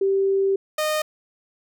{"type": "tone pair in turn", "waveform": ["sine", "sawtooth"], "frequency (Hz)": [390, 614.8], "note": ["G4", "D#5"], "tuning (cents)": [-9, -21], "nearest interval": "minor sixth", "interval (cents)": 788, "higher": "second", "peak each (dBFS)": -17, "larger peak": "neither", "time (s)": [[0.01, 0.56], [0.78, 1.02]], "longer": "first", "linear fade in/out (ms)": 5, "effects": []}